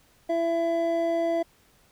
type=tone pair together; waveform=triangle; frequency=334.3 / 668.6 Hz; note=E4 / E5; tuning=+24 / +24 cents; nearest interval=octave; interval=1200 cents; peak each=-26 / -22 dBFS; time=0.29-1.43 s; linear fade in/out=10 ms; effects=pink hiss -61 dBFS RMS until 1.91 s